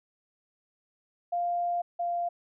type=tone pair in turn; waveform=sine; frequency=698.5 / 694.7 Hz; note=F5 / F5; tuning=0 / -9 cents; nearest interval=unison; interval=9 cents; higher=first; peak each=-26 / -27 dBFS; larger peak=first; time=1.32-1.82 / 1.99-2.29 s; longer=first; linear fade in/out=10 ms; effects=none